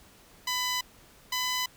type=tone pair in turn; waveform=10% pulse; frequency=1000 / 1003.7 Hz; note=B5 / B5; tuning=+21 / +28 cents; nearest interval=unison; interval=7 cents; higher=second; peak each=-19 dBFS; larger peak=neither; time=0.47-0.81 / 1.32-1.66 s; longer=neither; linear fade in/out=5 ms; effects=pink hiss -56 dBFS RMS until 1.76 s